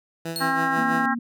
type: tone with tremolo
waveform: 15% pulse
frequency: 165.3 Hz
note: E3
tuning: 5 cents sharp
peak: -21 dBFS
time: 0.25-1.06 s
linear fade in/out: 5 ms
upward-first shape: sine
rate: 6.1 Hz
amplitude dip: 60%
type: tone with exponential decay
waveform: sawtooth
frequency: 4308 Hz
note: C8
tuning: 50 cents sharp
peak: -22 dBFS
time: 0.36-0.68 s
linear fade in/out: 0 ms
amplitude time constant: 68 ms
type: harmonic tone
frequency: 268.3 Hz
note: C4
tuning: 44 cents sharp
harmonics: 1 / 3 / 4 / 5 / 6 / 7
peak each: -29 / -26 / -28 / -28 / -26 / -32 dBFS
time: 0.4-1.15 s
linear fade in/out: 20 ms
type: tone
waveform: sine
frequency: 236 Hz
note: A#3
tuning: 22 cents sharp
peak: -26 dBFS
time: 0.77-1.19 s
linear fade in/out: 5 ms
effects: none